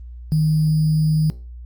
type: tone with sample-and-hold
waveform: sine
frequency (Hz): 155.56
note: D#3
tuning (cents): 0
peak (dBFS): -14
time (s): 0.32-1.3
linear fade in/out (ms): 0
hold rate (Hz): 4900
effects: added 60 Hz sine -33 dBFS peak until 1.65 s + Opus 24 kbps